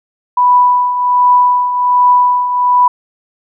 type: tone with tremolo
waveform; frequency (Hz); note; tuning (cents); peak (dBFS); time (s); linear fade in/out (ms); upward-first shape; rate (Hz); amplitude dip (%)
sine; 987.8; B5; 0; -4; 0.37-2.88; 5; triangle; 1.3; 65
effects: none